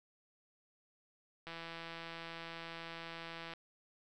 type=click train; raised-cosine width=0.3 ms; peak=-30 dBFS; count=344; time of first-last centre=1.47-3.536 s; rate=166 Hz; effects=none